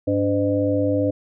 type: harmonic tone with a mistuned harmonic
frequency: 102 Hz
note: G#2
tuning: 31 cents flat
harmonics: 1 / 3 / 5 / 6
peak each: -25 / -21 / -22 / -26 dBFS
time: 0.07-1.11 s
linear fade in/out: 10 ms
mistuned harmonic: 3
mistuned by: -90 cents
effects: none